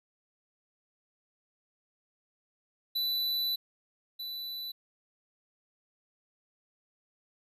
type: tone pair in turn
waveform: square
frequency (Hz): 3979 / 3979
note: B7 / B7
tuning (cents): +12 / +12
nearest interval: unison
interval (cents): 0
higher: neither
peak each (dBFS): -29 / -37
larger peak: first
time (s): 2.95-3.56 / 4.19-4.72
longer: first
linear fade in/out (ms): 10
effects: resampled to 32000 Hz